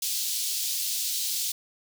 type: high-pass noise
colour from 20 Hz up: pink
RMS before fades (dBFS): -29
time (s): 0.02-1.52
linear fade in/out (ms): 5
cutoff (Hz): 3700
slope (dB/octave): 24
effects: none